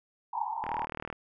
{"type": "band-pass noise", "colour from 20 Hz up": "pink", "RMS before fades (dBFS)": -34, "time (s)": [0.33, 0.86], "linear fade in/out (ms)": 5, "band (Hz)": [830, 950], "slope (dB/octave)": 96}
{"type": "click train", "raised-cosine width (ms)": 0.5, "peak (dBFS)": -21, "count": 20, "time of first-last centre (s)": [0.64, 1.127], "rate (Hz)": 39}
{"effects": []}